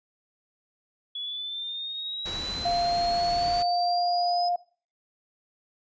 sine exponential sweep, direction up, 3384 to 5080 Hz, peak -31 dBFS, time 1.15-4.49 s, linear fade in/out 5 ms
pink noise, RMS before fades -37 dBFS, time 2.25-3.63 s, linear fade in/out 10 ms
sine tone with pitch glide, 697 to 705.1 Hz, F5 to F5, -4 to +16 cents, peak -23 dBFS, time 2.65-4.56 s, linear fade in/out 5 ms, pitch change +20 cents, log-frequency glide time 3.19-3.69 s
effects noise-tail reverb RT60 0.4 s tail -20 dB re dry + resampled to 16000 Hz

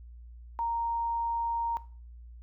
sine tone, 930 Hz, A#5, 4 cents flat, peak -28 dBFS, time 0.59-1.77 s, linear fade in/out 0 ms, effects noise-tail reverb RT60 0.4 s tail -17 dB re dry + added 59 Hz sine -45 dBFS peak until 2.42 s

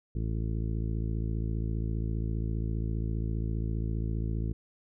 harmonic tone, 55 Hz, A1, in tune, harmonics 1 / 2 / 3 / 4 / 5 / 6 / 7 / 8, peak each -31 / -33 / -38 / -41 / -47 / -43 / -50 / -50 dBFS, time 0.15-4.53 s, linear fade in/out 5 ms, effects none

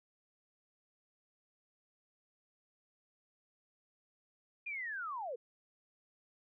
sine linear sweep, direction down, 2463 to 440 Hz, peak -38 dBFS, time 4.66-5.36 s, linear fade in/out 10 ms, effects none

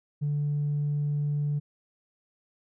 triangle tone with tanh clipping, 146.3 Hz, D3, 6 cents flat, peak -25 dBFS, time 0.21-1.6 s, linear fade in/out 20 ms, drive 5 dB, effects none

